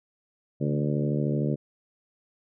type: harmonic tone with a mistuned harmonic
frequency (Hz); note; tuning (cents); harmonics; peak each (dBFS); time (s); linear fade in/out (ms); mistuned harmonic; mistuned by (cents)
73.3; D2; -3; 2 / 3 / 4 / 5 / 6 / 7 / 8; -26 / -30 / -32 / -34 / -36 / -37 / -38; 0.6-1.56; 20; 2; -39
effects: none